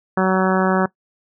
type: harmonic tone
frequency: 187.9 Hz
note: F#3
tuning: 27 cents sharp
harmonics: 1 / 2 / 3 / 4 / 5 / 6 / 7 / 8 / 9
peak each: -18 / -21 / -23 / -24 / -25 / -26 / -26 / -27 / -28 dBFS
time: 0.17-0.86 s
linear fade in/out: 5 ms
effects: noise-tail reverb RT60 0.1 s tail -20 dB re dry